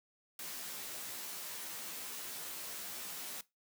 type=noise with comb filter; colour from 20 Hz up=white; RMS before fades=-44 dBFS; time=0.39-3.41 s; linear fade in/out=2 ms; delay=14 ms; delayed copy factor=-0.9; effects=noise-tail reverb RT60 0.2 s tail -19 dB re dry + high-pass 150 Hz 12 dB/octave